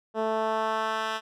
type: tone with band-pass filter sweep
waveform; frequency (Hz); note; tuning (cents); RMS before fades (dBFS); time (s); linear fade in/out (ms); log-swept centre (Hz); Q
10% pulse; 220; A3; 0; -28; 0.14-1.21; 50; 470 to 2200; 0.97
effects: none